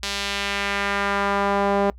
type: tone with band-pass filter sweep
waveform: sawtooth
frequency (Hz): 200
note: G3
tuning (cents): +35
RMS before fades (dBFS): -23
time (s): 0.03-1.9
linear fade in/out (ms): 0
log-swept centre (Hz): 4300 to 620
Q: 1.2
effects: noise-tail reverb RT60 0.1 s tail -23 dB re dry + added 60 Hz sine -40 dBFS peak until 1.98 s